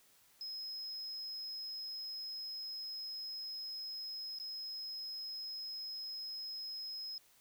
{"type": "tone with dropouts", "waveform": "triangle", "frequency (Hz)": 5120, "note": "D#8", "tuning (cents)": 49, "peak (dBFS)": -40, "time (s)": [0.41, 7.18], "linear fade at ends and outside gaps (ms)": 1, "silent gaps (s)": [4.387, 4.399], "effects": ["white hiss -67 dBFS RMS until 7.4 s"]}